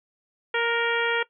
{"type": "harmonic tone with a mistuned harmonic", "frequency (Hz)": 466.2, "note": "A#4", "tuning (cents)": 0, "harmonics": [1, 2, 3, 4, 5, 6, 7], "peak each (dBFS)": [-26, -30, -28, -29, -32, -34, -35], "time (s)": [0.54, 1.23], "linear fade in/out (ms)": 5, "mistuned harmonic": 3, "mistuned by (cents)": 18, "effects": ["noise-tail reverb RT60 0.1 s tail -19 dB re dry"]}